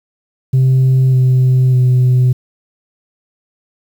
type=tone with pitch steps; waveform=sine; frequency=130.81 / 128.64 / 126.5 Hz; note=C3 / C3 / B2; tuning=0 / -29 / +42 cents; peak=-5 dBFS; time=0.53-2.33 s; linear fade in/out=10 ms; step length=600 ms; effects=tanh soft clip ceiling -6 dBFS + 7-bit